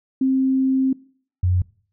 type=tone pair in turn; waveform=sine; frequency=264.1 / 90.51 Hz; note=C4 / F#2; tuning=+16 / -38 cents; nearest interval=octave + perfect fifth; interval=1854 cents; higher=first; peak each=-15 dBFS; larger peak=neither; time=0.21-0.93 / 1.43-1.62 s; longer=first; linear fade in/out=5 ms; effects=noise-tail reverb RT60 0.5 s tail -22 dB re dry